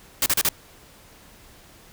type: noise bursts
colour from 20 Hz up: white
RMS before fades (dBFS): -20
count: 4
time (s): 0.22-0.489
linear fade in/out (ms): 2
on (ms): 41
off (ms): 35
effects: pink hiss -50 dBFS RMS until 1.92 s